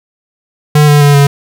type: tone with pitch steps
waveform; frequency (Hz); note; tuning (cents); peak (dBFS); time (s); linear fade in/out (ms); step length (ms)
square; 149.4 / 146.75 / 144.14 / 141.59; D3 / D3 / D3 / C#3; +30 / -1 / -32 / +37; -4; 0.75-1.27; 5; 130
effects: none